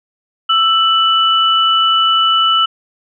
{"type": "tone pair together", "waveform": "sine", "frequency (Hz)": [1323.9, 2972], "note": ["E6", "F#7"], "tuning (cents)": [7, 7], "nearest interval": "octave + major second", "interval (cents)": 1400, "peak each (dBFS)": -12, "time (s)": [0.49, 2.66], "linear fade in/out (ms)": 10, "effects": []}